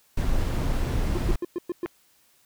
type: noise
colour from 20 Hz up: brown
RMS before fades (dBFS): -24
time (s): 0.17-1.36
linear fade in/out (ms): 5
type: tone bursts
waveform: triangle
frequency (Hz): 350.2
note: F4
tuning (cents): +5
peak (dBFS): -23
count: 6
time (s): 1.15-1.856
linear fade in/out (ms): 2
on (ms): 26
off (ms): 110
type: click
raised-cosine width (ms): 0.5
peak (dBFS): -18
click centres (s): 1.86
effects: white hiss -62 dBFS RMS until 2.45 s